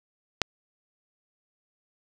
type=click; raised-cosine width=0.2 ms; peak=-4 dBFS; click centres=0.417 s; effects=none